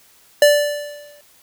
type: tone with exponential decay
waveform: square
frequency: 585 Hz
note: D5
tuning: 7 cents flat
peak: -7 dBFS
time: 0.42-1.21 s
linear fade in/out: 2 ms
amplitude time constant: 170 ms
effects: white hiss -52 dBFS RMS until 1.42 s